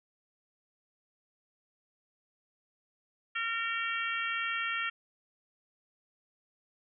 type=harmonic tone; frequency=458.3 Hz; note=A#4; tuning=29 cents flat; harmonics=3 / 4 / 5 / 6 / 7; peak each=-35 / -36 / -38 / -38 / -41 dBFS; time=3.35-4.9 s; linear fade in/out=10 ms; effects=none